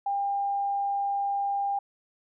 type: tone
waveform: sine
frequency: 800 Hz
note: G5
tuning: 35 cents sharp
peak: -25 dBFS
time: 0.06-1.79 s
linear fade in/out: 5 ms
effects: none